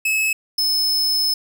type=tone pair in turn; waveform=45% pulse; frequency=2587 / 5213 Hz; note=E7 / E8; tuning=-33 / -20 cents; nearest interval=octave; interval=1213 cents; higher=second; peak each=-17 dBFS; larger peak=neither; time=0.05-0.33 / 0.58-1.34 s; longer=second; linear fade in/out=5 ms; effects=none